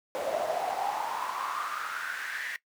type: noise with high-pass filter sweep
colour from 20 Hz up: brown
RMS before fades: -33 dBFS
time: 0.15-2.56 s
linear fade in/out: 0 ms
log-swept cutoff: 560 to 1900 Hz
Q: 7.3
effects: noise-tail reverb RT60 0.1 s tail -18 dB re dry

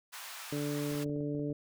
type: high-pass noise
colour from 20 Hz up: pink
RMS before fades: -45 dBFS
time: 0.12-1.05 s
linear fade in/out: 20 ms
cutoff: 870 Hz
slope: 24 dB/octave
type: harmonic tone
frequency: 146 Hz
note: D3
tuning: 10 cents flat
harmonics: 1 / 2 / 3 / 4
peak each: -37 / -35 / -39 / -44 dBFS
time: 0.52-1.53 s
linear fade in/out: 5 ms
type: clicks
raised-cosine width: 2 ms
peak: -36 dBFS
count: 9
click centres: 0.916 / 0.951 / 1.062 / 1.097 / 1.162 / 1.207 / 1.35 / 1.395 / 1.503 s
effects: none

